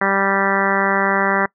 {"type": "harmonic tone", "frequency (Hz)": 196, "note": "G3", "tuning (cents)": 0, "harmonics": [1, 2, 3, 4, 5, 6, 7, 8, 9, 10], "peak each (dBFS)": [-24, -24, -24, -24, -24, -24, -24, -24, -24, -24], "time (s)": [0.01, 1.46], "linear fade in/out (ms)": 5, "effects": ["noise-tail reverb RT60 0.1 s tail -23 dB re dry"]}